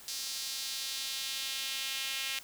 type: tone with high-pass filter sweep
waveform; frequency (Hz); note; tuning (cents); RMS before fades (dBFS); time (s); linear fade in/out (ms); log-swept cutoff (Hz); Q
sawtooth; 269; C4; +48; -37; 0.08-2.39; 0; 4800 to 2700; 1.8
effects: white hiss -52 dBFS RMS until 2.43 s